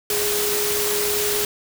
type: tone in noise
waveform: sine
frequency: 415.3 Hz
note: G#4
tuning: in tune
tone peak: -24 dBFS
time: 0.1-1.45 s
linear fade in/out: 2 ms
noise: white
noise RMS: -23 dBFS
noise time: 0.1-1.45 s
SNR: -4 dB
effects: none